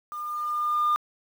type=tone with level ramp; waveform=sine; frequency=1207 Hz; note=D6; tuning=47 cents sharp; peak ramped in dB=-32 to -17 dBFS; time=0.12-0.96 s; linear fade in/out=0 ms; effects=tanh soft clip ceiling -18 dBFS + 8-bit